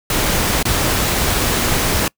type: noise with dropouts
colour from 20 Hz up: pink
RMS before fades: -17 dBFS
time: 0.1-2.08 s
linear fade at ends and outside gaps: 2 ms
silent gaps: 0.628-0.653 s
effects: noise-tail reverb RT60 0.1 s tail -25 dB re dry